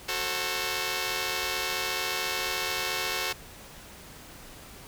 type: chord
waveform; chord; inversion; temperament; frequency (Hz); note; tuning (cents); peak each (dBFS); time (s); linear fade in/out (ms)
5% pulse; F# diminished; none; just; 370 / 444 / 532.8; F#4 / A4 / C5; 0 / +16 / +31; -22; 0.08-3.33; 10
effects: pink hiss -47 dBFS RMS until 4.87 s